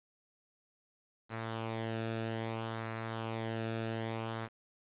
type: tone with flanger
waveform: sawtooth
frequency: 112.8 Hz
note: A2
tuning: 44 cents sharp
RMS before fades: -38 dBFS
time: 1.29-4.49 s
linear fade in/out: 50 ms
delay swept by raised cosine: 0.3 to 0.97 ms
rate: 0.61 Hz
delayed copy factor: -0.55
effects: resampled to 8000 Hz + 9-bit